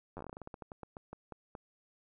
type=slowing click train; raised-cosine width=1 ms; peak=-30 dBFS; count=20; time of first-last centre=0.17-1.552 s; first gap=10 ms; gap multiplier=1.19; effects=none